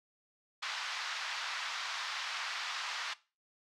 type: band-pass noise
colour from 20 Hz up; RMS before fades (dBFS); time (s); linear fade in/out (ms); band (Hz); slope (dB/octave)
pink; -39; 0.62-3.14; 10; 1000 to 5300; 24
effects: noise-tail reverb RT60 0.3 s tail -18 dB re dry